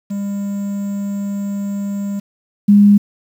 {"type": "tone pair in turn", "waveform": ["triangle", "sine"], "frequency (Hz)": [200.7, 204], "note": ["G3", "G#3"], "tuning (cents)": [41, -31], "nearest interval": "unison", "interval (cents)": 28, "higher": "second", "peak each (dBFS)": [-17, -5], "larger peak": "second", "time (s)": [[0.1, 2.2], [2.68, 2.98]], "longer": "first", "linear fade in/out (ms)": 10, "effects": ["7-bit"]}